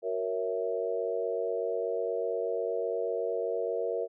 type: chord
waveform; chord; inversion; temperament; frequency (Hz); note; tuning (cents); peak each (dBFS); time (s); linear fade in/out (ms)
sine; F# dominant seventh; none; equal; 370 / 466.2 / 554.4 / 659.3; F#4 / A#4 / C#5 / E5; 0 / 0 / 0 / 0; -37 / -31 / -36 / -35; 0.02-4.08; 50
effects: none